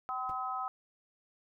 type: harmonic tone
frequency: 255.4 Hz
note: C4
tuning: 42 cents flat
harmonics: 3 / 4 / 5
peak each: -38 / -41 / -36 dBFS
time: 0.09-0.68 s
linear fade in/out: 0 ms
type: noise with exponential decay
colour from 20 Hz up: brown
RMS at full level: -42 dBFS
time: 0.29-0.37 s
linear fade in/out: 2 ms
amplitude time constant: 16 ms
effects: none